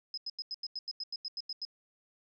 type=tone bursts; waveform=sine; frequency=5080 Hz; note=D#8; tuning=35 cents sharp; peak=-35 dBFS; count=13; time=0.14-1.651 s; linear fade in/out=2 ms; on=35 ms; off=88 ms; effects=none